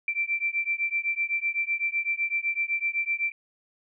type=beating tone pair; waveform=sine; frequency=2342 / 2349.9 Hz; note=D7 / D7; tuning=-5 / 0 cents; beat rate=7.9 Hz; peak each=-28 dBFS; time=0.08-3.32 s; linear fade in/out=2 ms; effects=none